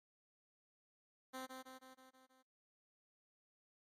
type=tone with echo; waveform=10% pulse; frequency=260 Hz; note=C4; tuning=11 cents flat; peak=-37 dBFS; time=1.33-1.47 s; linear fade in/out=20 ms; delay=160 ms; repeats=6; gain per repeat=-4 dB; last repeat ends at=2.43 s; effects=noise-tail reverb RT60 0.5 s tail -26 dB re dry + MP3 64 kbps